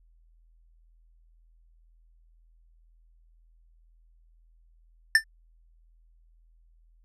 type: tone with exponential decay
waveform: square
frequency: 1781 Hz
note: A6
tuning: 21 cents sharp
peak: -12 dBFS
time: 5.15-5.24 s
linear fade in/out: 2 ms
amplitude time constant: 18 ms
effects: added 41 Hz sine -57 dBFS peak until 7.04 s + low-pass 9000 Hz 12 dB/octave